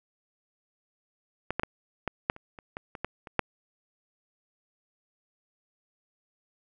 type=clicks; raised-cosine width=0.5 ms; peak=-14 / -12 / -13 / -14 / -8 / -30 / -29 / -20 / -24 / -15 / -27 / -7 dBFS; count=12; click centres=1.506 / 1.596 / 1.634 / 2.077 / 2.299 / 2.364 / 2.588 / 2.769 / 2.952 / 3.046 / 3.272 / 3.393 s; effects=none